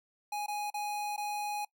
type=tone with dropouts; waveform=square; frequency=830.6 Hz; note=G#5; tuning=in tune; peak=-34 dBFS; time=0.32-1.65 s; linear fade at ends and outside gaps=5 ms; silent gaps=0.463-0.481 / 0.703-0.741 / 1.164-1.177 s; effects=noise-tail reverb RT60 0.1 s tail -23 dB re dry